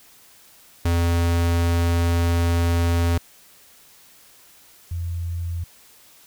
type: tone pair in turn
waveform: square / sine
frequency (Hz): 85.2 / 85.57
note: F2 / F2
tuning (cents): -42 / -35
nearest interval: unison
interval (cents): 7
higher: second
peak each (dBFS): -18 / -24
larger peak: first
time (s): 0.85-3.18 / 4.91-5.64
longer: first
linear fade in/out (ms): 5
effects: white hiss -51 dBFS RMS until 6.26 s